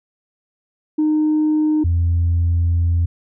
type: tone pair in turn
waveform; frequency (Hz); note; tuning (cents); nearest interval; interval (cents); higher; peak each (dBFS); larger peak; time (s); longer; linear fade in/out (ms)
sine; 307 / 85.18; D#4 / F2; -23 / -43; octave + minor seventh; 2220; first; -12; neither; 0.98-1.84 / 1.84-3.06; second; 10
effects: tanh soft clip ceiling -11 dBFS